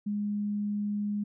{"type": "tone", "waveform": "sine", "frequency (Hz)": 206.5, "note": "G#3", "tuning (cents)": -10, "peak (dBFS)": -28, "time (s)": [0.06, 1.24], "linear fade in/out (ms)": 10, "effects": []}